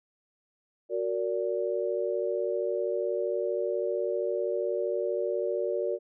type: chord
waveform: sine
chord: Gb augmented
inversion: none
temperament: just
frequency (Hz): 370 / 462.5 / 578.1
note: Gb4 / Bb4 / D5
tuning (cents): 0 / -14 / -27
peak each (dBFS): -31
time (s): 0.89-5.99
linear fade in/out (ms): 50
effects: none